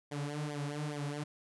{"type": "tone with flanger", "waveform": "sawtooth", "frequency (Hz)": 146.83, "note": "D3", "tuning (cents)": 0, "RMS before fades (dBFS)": -38, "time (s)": [0.11, 1.24], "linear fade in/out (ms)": 10, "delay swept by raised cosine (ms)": [0.73, 6.03], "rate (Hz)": 2.4, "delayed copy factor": -1, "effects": ["resampled to 24000 Hz"]}